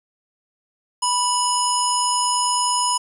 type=harmonic tone with a mistuned harmonic; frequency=981 Hz; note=B5; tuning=12 cents flat; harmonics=1 / 3 / 5 / 7 / 9 / 10; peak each=-20 / -28 / -26 / -26 / -30 / -27 dBFS; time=1.02-2.98 s; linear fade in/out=10 ms; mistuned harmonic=5; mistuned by=+77 cents; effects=8-bit